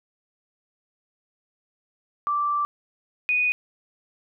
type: tone pair in turn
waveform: sine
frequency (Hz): 1170 / 2479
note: D6 / D#7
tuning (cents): -7 / -7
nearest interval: octave + minor second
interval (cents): 1300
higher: second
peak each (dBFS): -21 / -19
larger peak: second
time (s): 2.27-2.65 / 3.29-3.52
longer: first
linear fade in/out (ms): 0
effects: none